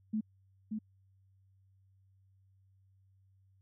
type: tone with echo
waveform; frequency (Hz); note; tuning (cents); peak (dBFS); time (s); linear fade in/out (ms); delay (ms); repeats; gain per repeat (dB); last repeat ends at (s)
sine; 216.2; A3; -30; -30; 0.13-0.21; 10; 580; 1; -4; 0.79
effects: added 96 Hz sine -64 dBFS peak until 3.61 s